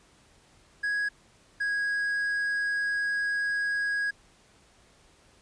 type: tone pair in turn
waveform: triangle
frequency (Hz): 1661.2 / 1651.6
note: G#6 / G#6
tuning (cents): 0 / -10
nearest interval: unison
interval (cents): 10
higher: first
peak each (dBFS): -24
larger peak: neither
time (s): 0.83-1.09 / 1.6-4.11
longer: second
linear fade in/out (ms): 10
effects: pink hiss -60 dBFS RMS until 5.41 s + resampled to 22050 Hz